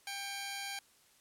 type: tone pair together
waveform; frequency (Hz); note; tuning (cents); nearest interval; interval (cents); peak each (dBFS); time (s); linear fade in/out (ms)
10% pulse; 794.5 / 2250; G5 / C#7; +23 / +25; octave + tritone; 1802; -32 / -35; 0.07-0.79; 2
effects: white hiss -66 dBFS RMS until 1.2 s + low-pass 12000 Hz 12 dB/octave